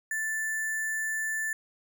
sine tone with sample-and-hold, 1760 Hz, A6, in tune, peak -28 dBFS, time 0.11-1.53 s, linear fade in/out 2 ms, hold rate 8820 Hz, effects none

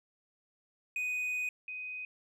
triangle / sine tone pair in turn, 2492 / 2503 Hz, D#7 / D#7, +2 / +10 cents, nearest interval unison, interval 8 cents, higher second, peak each -30 / -38 dBFS, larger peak first, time 0.96-1.49 / 1.68-2.05 s, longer first, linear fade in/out 2 ms, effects none

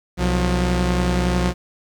sawtooth tone pair together, 63.22 / 178.8 Hz, B1 / F3, +41 / +41 cents, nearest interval octave + tritone, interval 1800 cents, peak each -16 dBFS, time 0.17-1.54 s, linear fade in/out 50 ms, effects low-pass 8000 Hz 12 dB/octave + 8-bit

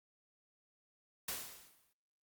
white noise with exponential decay, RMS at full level -38 dBFS, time 1.28-1.93 s, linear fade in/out 5 ms, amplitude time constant 140 ms, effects noise-tail reverb RT60 0.5 s tail -24 dB re dry + Opus 48 kbps

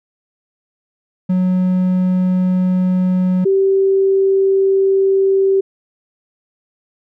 triangle / sine tone pair in turn, 183.6 / 387.7 Hz, F#3 / G4, -13 / -19 cents, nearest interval octave + minor second, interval 1294 cents, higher second, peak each -10 dBFS, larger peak neither, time 1.29-3.45 / 3.45-5.61 s, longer neither, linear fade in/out 10 ms, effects none

